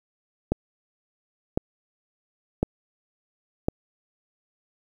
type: click train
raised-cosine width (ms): 2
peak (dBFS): -8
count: 4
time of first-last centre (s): 0.52-3.685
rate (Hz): 0.948
effects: 8-bit